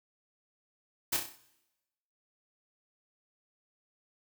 white noise with echo, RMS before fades -29 dBFS, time 1.12-1.17 s, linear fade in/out 10 ms, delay 32 ms, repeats 6, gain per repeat -5 dB, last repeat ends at 1.362 s, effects noise-tail reverb RT60 1.0 s tail -19 dB re dry

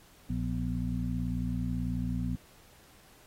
harmonic tone with a mistuned harmonic, 58.27 Hz, A#1, in tune, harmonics 1 / 2 / 3 / 4, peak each -35 / -35 / -35 / -35 dBFS, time 0.29-2.36 s, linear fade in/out 10 ms, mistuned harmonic 4, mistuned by +96 cents, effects pink hiss -59 dBFS RMS until 3.26 s + AAC 48 kbps

